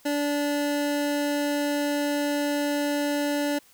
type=tone; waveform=25% pulse; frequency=290 Hz; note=D4; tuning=22 cents flat; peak=-20 dBFS; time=0.05-3.59 s; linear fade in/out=10 ms; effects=white hiss -57 dBFS RMS until 3.73 s